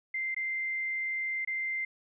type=tone with dropouts; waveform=sine; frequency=2087 Hz; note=C7; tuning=5 cents flat; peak=-30 dBFS; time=0.14-1.85 s; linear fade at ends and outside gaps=5 ms; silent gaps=0.346-0.364 / 1.449-1.474 s; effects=none